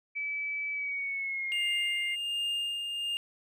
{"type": "tone with pitch glide", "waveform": "sine", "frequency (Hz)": [2300, 2109], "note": ["D7", "C7"], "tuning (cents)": [-37, 13], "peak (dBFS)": -31, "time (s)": [0.15, 2.16], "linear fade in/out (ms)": 20, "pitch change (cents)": -150, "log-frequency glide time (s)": [0.72, 1.63]}
{"type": "tone with tremolo", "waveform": "triangle", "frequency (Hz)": 2817, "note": "F7", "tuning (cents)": 14, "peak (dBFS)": -27, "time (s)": [1.52, 3.17], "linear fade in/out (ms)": 0, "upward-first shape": "sine", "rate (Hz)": 1.3, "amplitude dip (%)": 40}
{"effects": []}